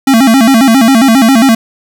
square tone with vibrato, 246.9 Hz, B3, in tune, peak -4 dBFS, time 0.07-1.55 s, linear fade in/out 5 ms, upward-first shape square, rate 7.4 Hz, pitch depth 160 cents each way, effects none

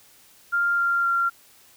sine tone with pitch steps, 1396.9 / 1388.1 / 1379.3 Hz, F6 / F6 / F6, 0 / -11 / -22 cents, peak -19 dBFS, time 0.52-1.3 s, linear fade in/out 20 ms, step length 260 ms, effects white hiss -54 dBFS RMS until 1.76 s

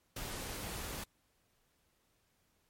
pink noise, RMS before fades -42 dBFS, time 0.16-1.04 s, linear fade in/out 5 ms, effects pink hiss -75 dBFS RMS until 2.69 s + MP3 64 kbps

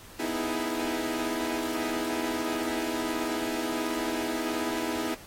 sawtooth chord, E major seventh, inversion second, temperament equal, 246.9 / 311.1 / 329.6 / 415.3 Hz, B3 / D#4 / E4 / G#4, 0 / 0 / 0 / 0 cents, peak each -31 / -30 / -29 / -33 dBFS, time 0.19-5.15 s, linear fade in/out 10 ms, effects pink hiss -49 dBFS RMS until 5.26 s + AAC 48 kbps

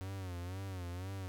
45% pulse tone with vibrato, 92.2 Hz, F#2, 6 cents flat, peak -40 dBFS, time 0.01-1.28 s, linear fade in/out 0 ms, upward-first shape sine, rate 2 Hz, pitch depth 100 cents each way, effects none

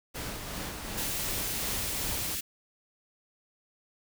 pink noise with tremolo, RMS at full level -36 dBFS, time 0.14-2.36 s, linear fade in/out 20 ms, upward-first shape sine, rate 2.7 Hz, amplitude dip 35%
white band-stop noise, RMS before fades -34 dBFS, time 0.97-2.41 s, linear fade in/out 10 ms, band 370 to 1800 Hz, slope 24 dB/octave
effects none

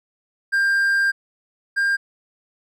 triangle tone pair in turn, 1594 / 1601.1 Hz, G6 / G6, +28 / +36 cents, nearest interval unison, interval 8 cents, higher second, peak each -14 / -15 dBFS, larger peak first, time 0.52-1.12 / 1.76-1.97 s, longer first, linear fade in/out 20 ms, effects none

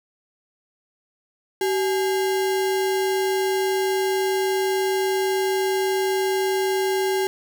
sine tone with sample-and-hold, 381.8 Hz, G4, 46 cents flat, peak -19 dBFS, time 1.61-7.27 s, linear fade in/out 2 ms, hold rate 1225 Hz, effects none

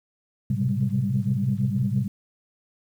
sine tone cluster, 108.2 / 126.5 / 132.6 / 193.5 / 202.3 Hz, A2 / B2 / C3 / G3 / G#3, -29 / +42 / +23 / -22 / -45 cents, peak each -29 / -26 / -26 / -27 / -29 dBFS, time 0.5-2.08 s, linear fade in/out 5 ms, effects tanh soft clip ceiling -11 dBFS + 9-bit

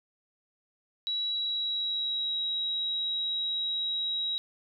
sine tone with pitch glide, 3900 to 3844 Hz, B7 to B7, -23 to -48 cents, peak -28 dBFS, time 1.07-4.38 s, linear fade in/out 0 ms, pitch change -25 cents, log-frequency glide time 1.27-2.39 s, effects none

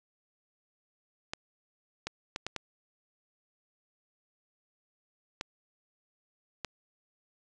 clicks, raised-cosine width 0.2 ms, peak -17 dBFS, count 7, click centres 1.335 / 2.07 / 2.361 / 2.466 / 2.563 / 5.411 / 6.647 s, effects resampled to 22050 Hz

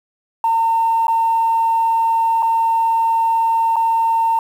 sine tone with dropouts, 909 Hz, A#5, 44 cents flat, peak -12 dBFS, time 0.44-4.39 s, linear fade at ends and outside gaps 2 ms, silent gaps 1.07-1.081 / 2.424-2.428 / 3.759-3.765 s, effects tanh soft clip ceiling -8 dBFS + 7-bit

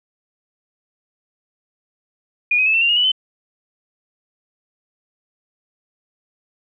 sine tone with pitch steps, 2442 / 2521 / 2602 / 2686 / 2773 / 2862 / 2955 / 3050 Hz, D#7 / D#7 / E7 / E7 / F7 / F7 / F#7 / G7, -33 / +22 / -23 / +32 / -13 / +42 / -3 / -48 cents, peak -13 dBFS, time 2.51-3.118 s, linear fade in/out 5 ms, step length 76 ms, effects none

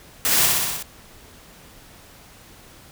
white noise with echo, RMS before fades -20 dBFS, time 0.25-0.46 s, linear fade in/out 0 ms, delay 61 ms, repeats 6, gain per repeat -2 dB, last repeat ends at 0.826 s, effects pink hiss -47 dBFS RMS until 2.91 s

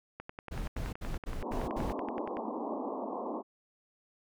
click train, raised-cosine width 0.5 ms, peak -26 dBFS, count 24, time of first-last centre 0.2-2.37 s, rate 10.6 Hz
brown noise bursts, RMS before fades -36 dBFS, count 6, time 0.51-1.93 s, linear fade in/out 10 ms, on 170 ms, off 80 ms
pink band-pass noise, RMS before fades -37 dBFS, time 1.41-3.43 s, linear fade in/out 50 ms, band 210 to 1100 Hz, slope 96 dB/octave
effects none

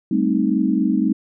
sine chord, A half-diminished seventh, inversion third, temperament equal, 196 / 220 / 261.6 / 311.1 Hz, G3 / A3 / C4 / Eb4, 0 / 0 / 0 / 0 cents, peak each -21 dBFS, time 0.11-1.13 s, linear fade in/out 5 ms, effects none

